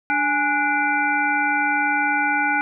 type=harmonic tone with a mistuned harmonic; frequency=293.6 Hz; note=D4; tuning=in tune; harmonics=1 / 3 / 5 / 7 / 8; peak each=-28 / -22 / -21 / -29 / -26 dBFS; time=0.1-2.61 s; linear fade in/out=0 ms; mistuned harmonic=3; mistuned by=-98 cents; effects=none